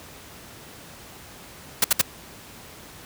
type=noise bursts; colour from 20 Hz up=white; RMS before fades=-17 dBFS; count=3; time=1.82-2.015 s; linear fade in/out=5 ms; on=23 ms; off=63 ms; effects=pink hiss -44 dBFS RMS until 3.05 s + high-pass 60 Hz 12 dB/octave